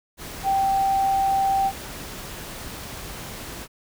sine tone in noise, 780 Hz, G5, 9 cents flat, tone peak -18 dBFS, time 0.43-1.72 s, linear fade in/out 50 ms, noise pink, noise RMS -36 dBFS, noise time 0.17-3.68 s, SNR +15 dB, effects none

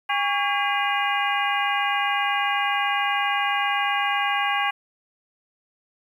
harmonic tone with a mistuned harmonic, 405.9 Hz, G#4, 40 cents flat, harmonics 2 / 3 / 4 / 5 / 6 / 7, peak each -25 / -27 / -28 / -29 / -30 / -30 dBFS, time 0.09-4.71 s, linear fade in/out 10 ms, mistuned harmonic 3, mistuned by -140 cents, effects 9-bit

